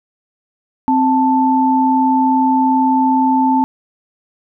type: tone pair together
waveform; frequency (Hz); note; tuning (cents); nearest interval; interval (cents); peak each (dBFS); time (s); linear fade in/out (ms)
sine; 261.6 / 881.2; C4 / A5; 0 / +2; octave + major sixth; 2102; -13; 0.88-3.64; 0
effects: none